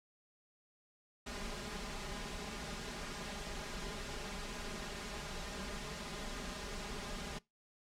pink noise with comb filter, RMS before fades -43 dBFS, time 1.26-7.39 s, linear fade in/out 10 ms, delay 4.9 ms, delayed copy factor +0.75, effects noise-tail reverb RT60 0.2 s tail -22 dB re dry + low-pass 7000 Hz 12 dB/octave

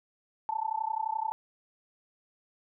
sine tone with amplitude modulation, 880 Hz, A5, in tune, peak -25 dBFS, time 0.49-1.32 s, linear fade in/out 0 ms, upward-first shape sine, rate 31.6 Hz, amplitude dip 95%, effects none

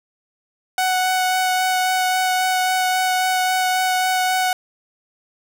sawtooth tone with vibrato, 742 Hz, F#5, 5 cents sharp, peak -13 dBFS, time 0.78-4.53 s, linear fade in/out 2 ms, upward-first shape sine, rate 3.7 Hz, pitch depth 9 cents each way, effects none

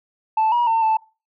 sine tone with pitch steps, 878 / 958 / 903 / 880 Hz, A5 / A#5 / A5 / A5, -4 / +47 / +45 / 0 cents, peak -13 dBFS, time 0.37-0.97 s, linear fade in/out 5 ms, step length 150 ms, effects noise-tail reverb RT60 0.3 s tail -23 dB re dry + tanh soft clip ceiling -13 dBFS

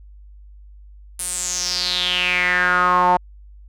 sawtooth tone with band-pass filter sweep, 179.8 Hz, F#3, 49 cents flat, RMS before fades -19 dBFS, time 1.19-3.17 s, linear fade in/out 5 ms, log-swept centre 10000 to 830 Hz, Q 6, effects added 50 Hz sine -40 dBFS peak until 3.68 s

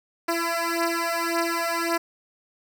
10% pulse beating tone pair, 335.4 / 337.2 Hz, E4 / E4, +30 / +39 cents, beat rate 1.8 Hz, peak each -18 dBFS, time 0.28-1.98 s, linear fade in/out 10 ms, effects none

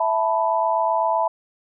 sine chord, E suspended fourth, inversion none, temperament equal, 659.3 / 880 / 987.8 Hz, E5 / A5 / B5, 0 / 0 / 0 cents, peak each -22 dBFS, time 0-1.28 s, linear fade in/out 5 ms, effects none

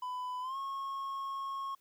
triangle tone with pitch glide, 1000 to 1090.5 Hz, B5 to C#6, +21 to -29 cents, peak -34 dBFS, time 0.02-1.75 s, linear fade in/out 5 ms, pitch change +150 cents, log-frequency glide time 0.41-0.57 s, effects white hiss -72 dBFS RMS until 1.8 s

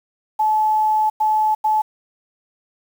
sine tone bursts at uneven times, 862 Hz, A5, 36 cents flat, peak -14 dBFS, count 3, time 0.39-1.1 / 1.2-1.55 / 1.64-1.82 s, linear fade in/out 10 ms, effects 7-bit

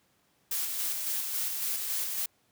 blue noise with tremolo, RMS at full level -31 dBFS, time 0.51-2.26 s, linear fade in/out 5 ms, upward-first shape square, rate 3.6 Hz, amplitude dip 30%, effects pink hiss -69 dBFS RMS until 2.51 s + high-pass 100 Hz 12 dB/octave

